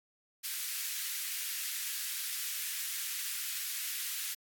white high-pass noise, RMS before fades -37 dBFS, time 0.43-4.35 s, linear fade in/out 20 ms, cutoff 1600 Hz, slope 24 dB/octave, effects AAC 64 kbps

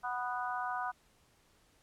harmonic tone, 246.9 Hz, B3, in tune, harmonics 3 / 4 / 5 / 6, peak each -38 / -39 / -40 / -41 dBFS, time 0.03-0.92 s, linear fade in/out 20 ms, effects pink hiss -68 dBFS RMS until 1.82 s + low-pass 12000 Hz 12 dB/octave

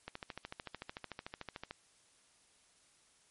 click train, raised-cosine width 0.3 ms, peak -26 dBFS, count 23, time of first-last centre 0.08-1.71 s, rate 13.5 Hz, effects white hiss -68 dBFS RMS until 3.3 s + MP3 48 kbps

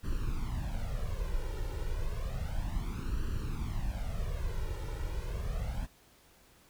brown noise with flanger, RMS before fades -34 dBFS, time 0.03-5.87 s, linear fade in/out 20 ms, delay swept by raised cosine 0.68 to 2.18 ms, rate 0.31 Hz, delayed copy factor +1, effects pink hiss -62 dBFS RMS until 6.69 s

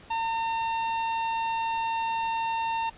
45% pulse tone, 908 Hz, A#5, 46 cents flat, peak -26 dBFS, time 0.1-2.9 s, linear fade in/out 10 ms, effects pink hiss -51 dBFS RMS until 2.97 s + resampled to 8000 Hz

